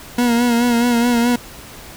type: tone with vibrato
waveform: 40% pulse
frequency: 238.5 Hz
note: A#3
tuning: 40 cents sharp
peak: -12 dBFS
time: 0.18-1.36 s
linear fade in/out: 5 ms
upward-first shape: sine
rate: 4.7 Hz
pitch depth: 45 cents each way
effects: pink hiss -37 dBFS RMS until 1.96 s